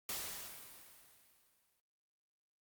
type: noise with exponential decay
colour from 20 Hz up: white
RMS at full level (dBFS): -40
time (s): 0.09-1.8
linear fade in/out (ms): 1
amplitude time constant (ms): 370
effects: noise-tail reverb RT60 0.1 s tail -17 dB re dry + Opus 48 kbps